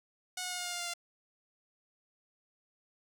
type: tone with pitch steps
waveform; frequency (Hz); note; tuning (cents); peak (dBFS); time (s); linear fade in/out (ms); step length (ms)
5% pulse; 731 / 725.5 / 720.1 / 714.7 / 709.4 / 704.1 / 698.8 / 693.6; F#5 / F#5 / F#5 / F5 / F5 / F5 / F5 / F5; -21 / -34 / -47 / +40 / +27 / +14 / +1 / -12; -24; 0.37-0.938; 5; 71
effects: none